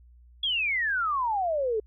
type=exponential sweep; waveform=sine; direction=down; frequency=3400 to 416.5 Hz; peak=-24 dBFS; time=0.43-1.8 s; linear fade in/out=5 ms; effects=added 60 Hz sine -51 dBFS peak until 1.86 s